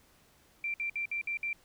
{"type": "tone bursts", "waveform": "sine", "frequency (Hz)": 2356, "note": "D7", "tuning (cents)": 5, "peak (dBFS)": -31, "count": 6, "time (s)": [0.64, 1.53], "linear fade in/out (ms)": 2, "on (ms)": 100, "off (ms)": 58, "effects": ["pink hiss -64 dBFS RMS until 1.64 s"]}